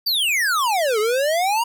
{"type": "exponential two-way sweep", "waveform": "square", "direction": "down then up", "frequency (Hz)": [4772, 413.7, 965], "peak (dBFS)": -18, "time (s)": [0.06, 1.64], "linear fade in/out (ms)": 10, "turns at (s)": 0.99, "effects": []}